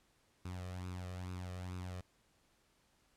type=tone with flanger; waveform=sawtooth; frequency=90.9 Hz; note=F#2; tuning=30 cents flat; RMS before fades=-44 dBFS; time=0.45-2.01 s; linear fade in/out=5 ms; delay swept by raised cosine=0.78 to 1.67 ms; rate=2.3 Hz; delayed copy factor=+0.6; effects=pink hiss -73 dBFS RMS until 3.16 s + low-pass 11000 Hz 12 dB/octave